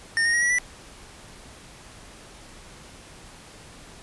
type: tone with pitch steps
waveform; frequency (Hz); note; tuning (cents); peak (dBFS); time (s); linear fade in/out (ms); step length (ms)
square; 1823 / 1859.2 / 1896 / 1933.6 / 1972; A#6 / A#6 / A#6 / B6 / B6; -39 / -5 / +29 / -37 / -3; -20; 0.17-0.585; 0; 83
effects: pink hiss -46 dBFS RMS until 4.02 s + resampled to 24000 Hz